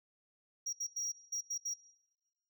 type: tone bursts at uneven times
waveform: sine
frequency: 5690 Hz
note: F8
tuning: 31 cents sharp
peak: -32 dBFS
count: 6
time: 0.66-0.73 / 0.8-0.87 / 0.96-1.12 / 1.32-1.41 / 1.5-1.58 / 1.65-1.74 s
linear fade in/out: 10 ms
effects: noise-tail reverb RT60 1.0 s tail -21 dB re dry + tanh soft clip ceiling -34 dBFS